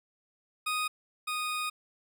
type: tone pair in turn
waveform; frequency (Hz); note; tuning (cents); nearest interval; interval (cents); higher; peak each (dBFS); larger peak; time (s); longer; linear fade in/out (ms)
20% pulse; 1244.5 / 1239.5; D#6 / D#6; 0 / -7; unison; 7; first; -24 / -26; first; 0.66-0.88 / 1.27-1.7; second; 10
effects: none